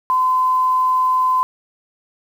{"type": "tone with quantisation", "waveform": "sine", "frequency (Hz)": 1023, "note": "C6", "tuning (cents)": -39, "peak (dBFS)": -13, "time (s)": [0.1, 1.43], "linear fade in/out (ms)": 0, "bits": 7, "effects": []}